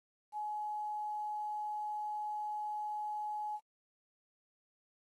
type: tone with quantisation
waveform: sine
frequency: 844 Hz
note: G#5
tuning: 28 cents sharp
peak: -36 dBFS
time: 0.32-3.6 s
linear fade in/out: 50 ms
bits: 11
effects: AAC 32 kbps